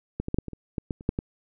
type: clicks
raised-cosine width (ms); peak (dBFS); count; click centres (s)
3; -15 / -17 / -12 / -10 / -21 / -25 / -15 / -15 / -29 / -9 / -14; 11; 0.2 / 0.284 / 0.344 / 0.386 / 0.483 / 0.533 / 0.782 / 0.908 / 1.009 / 1.091 / 1.189
effects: none